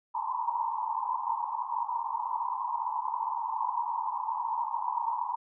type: band-pass noise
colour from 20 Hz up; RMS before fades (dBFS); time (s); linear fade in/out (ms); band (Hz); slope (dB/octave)
white; -32; 0.14-5.36; 10; 890 to 1000; 96
effects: none